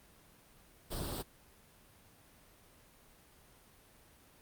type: noise with comb filter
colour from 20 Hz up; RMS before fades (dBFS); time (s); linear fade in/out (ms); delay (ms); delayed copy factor
pink; -39; 0.9-1.23; 20; 0.23; +0.65
effects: pink hiss -62 dBFS RMS until 4.41 s + Opus 32 kbps